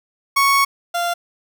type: tone pair in turn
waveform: 30% pulse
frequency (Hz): 1108.7 / 693.4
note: C#6 / F5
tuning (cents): 0 / -13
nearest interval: minor sixth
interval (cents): 813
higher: first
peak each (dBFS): -10 / -16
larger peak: first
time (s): 0.36-0.65 / 0.94-1.14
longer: first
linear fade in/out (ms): 10
effects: none